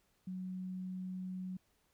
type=tone; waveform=sine; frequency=185 Hz; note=F#3; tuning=in tune; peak=-39 dBFS; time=0.27-1.57 s; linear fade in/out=5 ms; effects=pink hiss -75 dBFS RMS until 1.93 s